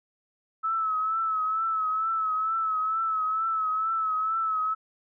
sine tone with vibrato, 1300 Hz, E6, 24 cents flat, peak -24 dBFS, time 0.63-4.75 s, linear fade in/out 20 ms, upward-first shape triangle, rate 2.2 Hz, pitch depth 52 cents each way, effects none

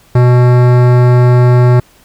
sine tone with hard clipping, 123.47 Hz, B2, in tune, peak -6 dBFS, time 0.15-1.8 s, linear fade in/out 5 ms, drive 18 dB, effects pink hiss -46 dBFS RMS until 2.04 s

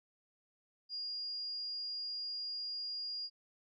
sine tone, 4838 Hz, D#8, 49 cents flat, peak -38 dBFS, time 0.89-3.3 s, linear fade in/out 50 ms, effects none

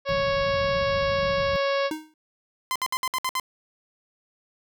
harmonic tone, 554.4 Hz, C#5, in tune, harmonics 1 / 2 / 3 / 4 / 5 / 6 / 7 / 8 / 9 / 10, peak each -23 / -29 / -33 / -35 / -37 / -39 / -40 / -41 / -42 / -43 dBFS, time 0.05-1.91 s, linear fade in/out 50 ms
white low-pass noise, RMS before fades -35 dBFS, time 0.09-1.56 s, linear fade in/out 0 ms, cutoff 190 Hz, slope 48 dB/octave
square tone with exponential decay, 311.1 Hz, D#4, in tune, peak -25 dBFS, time 1.91-2.14 s, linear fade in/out 2 ms, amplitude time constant 50 ms
sawtooth tone bursts, 1033 Hz, C6, 22 cents flat, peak -20 dBFS, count 7, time 2.71-3.398 s, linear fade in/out 0 ms, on 46 ms, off 61 ms
effects none

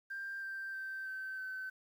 sine tone with pitch steps, 1586 / 1571.4 / 1557 / 1542.6 / 1528.4 Hz, G6 / G6 / G6 / G6 / G6, +20 / +4 / -12 / -28 / -44 cents, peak -38 dBFS, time 0.1-1.7 s, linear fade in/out 10 ms, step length 320 ms, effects tanh soft clip ceiling -36 dBFS + 11-bit

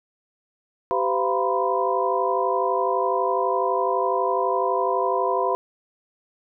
sine tone cluster, 389.1 / 509 / 687 / 968 / 1020 Hz, G4 / C5 / F5 / B5 / C6, -13 / -48 / -29 / -35 / -44 cents, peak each -26 dBFS, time 0.91-5.55 s, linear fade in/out 0 ms, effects none

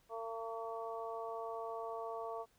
harmonic tone, 226.8 Hz, A#3, 47 cents flat, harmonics 2 / 3 / 4 / 5, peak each -44 / -44 / -48 / -47 dBFS, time 0.09-2.46 s, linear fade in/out 50 ms, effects pink hiss -72 dBFS RMS until 2.58 s

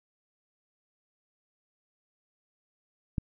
click, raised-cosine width 5 ms, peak -16 dBFS, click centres 3.182 s, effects none

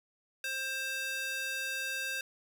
square tone with high-pass filter, 529 Hz, C5, 19 cents sharp, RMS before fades -36 dBFS, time 0.44-2.21 s, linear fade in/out 2 ms, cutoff 1900 Hz, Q 1.6, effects none

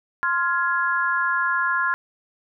sine chord, F minor, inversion second, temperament just, 1047.7 / 1396.9 / 1676.3 Hz, C6 / F6 / Ab6, +2 / 0 / +16 cents, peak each -24 / -23 / -24 dBFS, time 0.23-1.94 s, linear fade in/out 0 ms, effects none

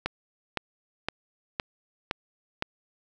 click train, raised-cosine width 0.3 ms, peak -11 dBFS, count 6, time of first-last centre 0.06-2.624 s, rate 1.95 Hz, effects none

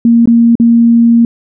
sine tone with dropouts, 233.1 Hz, A#3, in tune, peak -3 dBFS, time 0.05-1.25 s, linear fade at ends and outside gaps 2 ms, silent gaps 0.257-0.274 / 0.554-0.599 s, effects none

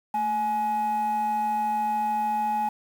sine tone pair together, 221.6 / 842 Hz, A3 / G#5, +13 / +24 cents, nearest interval octave + major seventh, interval 2311 cents, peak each -32 / -21 dBFS, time 0.14-2.69 s, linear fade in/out 5 ms, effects tanh soft clip ceiling -21 dBFS + 8-bit

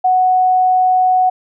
sine tone, 740 Hz, F#5, in tune, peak -9 dBFS, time 0.04-1.3 s, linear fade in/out 10 ms, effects none

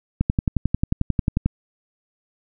click train, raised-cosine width 5 ms, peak -6 dBFS, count 15, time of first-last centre 0.21-1.46 s, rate 11.2 Hz, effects none

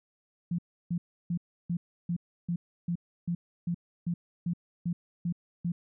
sine tone bursts, 172.5 Hz, F3, 21 cents flat, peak -27 dBFS, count 14, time 0.51-5.72 s, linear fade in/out 5 ms, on 75 ms, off 320 ms, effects none

